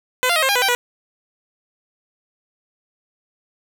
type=tone with pitch steps; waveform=10% pulse; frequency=506 / 695 / 631 / 532 / 808 / 495.4 / 781 / 486.8 Hz; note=B4 / F5 / D#5 / C5 / G#5 / B4 / G5 / B4; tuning=+42 / -9 / +24 / +29 / -48 / +5 / -7 / -25 cents; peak=-7 dBFS; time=0.23-0.75 s; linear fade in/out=0 ms; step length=65 ms; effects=none